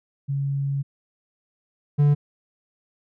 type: tone pair in turn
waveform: sine / triangle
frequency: 139.1 / 145.54 Hz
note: C#3 / D3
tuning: +6 / -15 cents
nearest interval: minor second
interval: 79 cents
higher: second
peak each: -22 / -12 dBFS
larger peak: second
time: 0.28-0.83 / 1.98-2.15 s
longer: first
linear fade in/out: 20 ms
effects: none